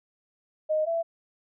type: tone pair in turn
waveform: sine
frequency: 620 / 666.8 Hz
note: D#5 / E5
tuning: -6 / +20 cents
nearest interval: minor second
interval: 126 cents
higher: second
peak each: -22 / -24 dBFS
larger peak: first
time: 0.69-0.86 / 0.86-1.03 s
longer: neither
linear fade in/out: 20 ms
effects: none